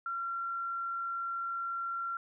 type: tone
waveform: sine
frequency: 1369 Hz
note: F6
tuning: 35 cents flat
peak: -33 dBFS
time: 0.06-2.17 s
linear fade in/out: 2 ms
effects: none